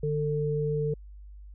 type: tone pair together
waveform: sine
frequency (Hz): 149.34 / 446.6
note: D3 / A4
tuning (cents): +29 / +26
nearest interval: octave + perfect fifth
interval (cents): 1897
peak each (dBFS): -28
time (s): 0.03-0.94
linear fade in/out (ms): 5
effects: added 50 Hz sine -43 dBFS peak until 1.54 s